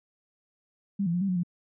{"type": "tone with pitch steps", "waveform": "sine", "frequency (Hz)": [198.8, 169.4, 177.2, 196.6, 182.3, 174.4], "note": ["G3", "E3", "F3", "G3", "F#3", "F3"], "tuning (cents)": [25, 48, 25, 5, -25, -2], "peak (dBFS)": -24, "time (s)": [0.99, 1.434], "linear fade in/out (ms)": 10, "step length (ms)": 74, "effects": []}